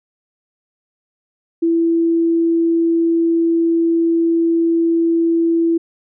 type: tone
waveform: sine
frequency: 332.9 Hz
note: E4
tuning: 17 cents sharp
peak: -12 dBFS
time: 1.62-5.78 s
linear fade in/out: 10 ms
effects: none